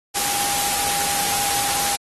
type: tone in noise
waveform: sine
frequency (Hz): 808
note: G#5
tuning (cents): -48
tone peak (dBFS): -27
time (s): 0.14-1.97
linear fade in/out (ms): 20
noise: white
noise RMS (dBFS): -22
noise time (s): 0.14-1.97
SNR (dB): -8
effects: AAC 32 kbps